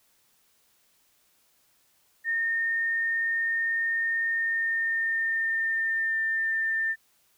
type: tone with pitch glide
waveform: sine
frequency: 1829 to 1794.5 Hz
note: A#6 to A6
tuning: -33 to +34 cents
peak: -24 dBFS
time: 2.24-6.96 s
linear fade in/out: 50 ms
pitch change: -33 cents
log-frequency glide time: 4.28-6.58 s
effects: white hiss -66 dBFS RMS until 7.37 s